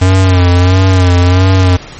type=tone with vibrato; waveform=square; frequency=91.5 Hz; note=F#2; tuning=19 cents flat; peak=-5 dBFS; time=0.01-1.77 s; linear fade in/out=10 ms; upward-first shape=sine; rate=1.5 Hz; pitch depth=58 cents each way; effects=pink hiss -30 dBFS RMS until 1.99 s + MP3 32 kbps